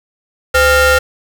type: ring-modulated tone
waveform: 35% pulse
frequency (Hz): 441.4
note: A4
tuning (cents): +5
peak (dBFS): -3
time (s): 0.54-0.99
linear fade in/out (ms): 10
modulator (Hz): 954
effects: none